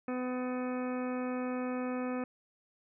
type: harmonic tone with a mistuned harmonic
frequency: 251.9 Hz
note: B3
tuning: 34 cents sharp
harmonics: 1 / 2 / 3 / 4 / 5 / 6 / 7 / 9 / 10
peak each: -34 / -38 / -45 / -49 / -45 / -53 / -51 / -53 / -52 dBFS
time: 0.08-2.24 s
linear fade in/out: 2 ms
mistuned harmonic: 9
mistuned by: -31 cents
effects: none